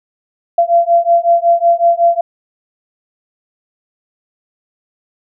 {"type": "beating tone pair", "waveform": "sine", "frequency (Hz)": [681, 686.4], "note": ["F5", "F5"], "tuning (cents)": [-44, -30], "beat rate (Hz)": 5.4, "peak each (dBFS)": -11, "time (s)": [0.58, 2.21], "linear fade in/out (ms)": 5, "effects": []}